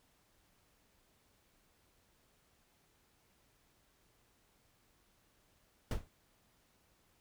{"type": "noise with exponential decay", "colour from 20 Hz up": "brown", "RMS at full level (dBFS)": -27, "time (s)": [5.91, 6.08], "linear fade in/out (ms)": 2, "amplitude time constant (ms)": 36, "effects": ["pink hiss -72 dBFS RMS until 7.2 s"]}